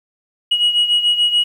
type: beating tone pair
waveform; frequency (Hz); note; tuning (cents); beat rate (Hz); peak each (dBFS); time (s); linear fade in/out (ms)
sine; 2902 / 2908.9; F#7 / F#7; -34 / -30; 6.9; -12 / -17; 0.51-1.44; 10
effects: tanh soft clip ceiling -9 dBFS + 8-bit